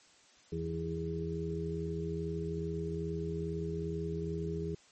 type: harmonic tone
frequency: 82.41 Hz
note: E2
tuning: in tune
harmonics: 1 / 2 / 4 / 5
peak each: -41 / -37 / -43 / -38 dBFS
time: 0.52-4.75 s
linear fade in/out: 5 ms
effects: white hiss -62 dBFS RMS until 4.91 s + MP3 32 kbps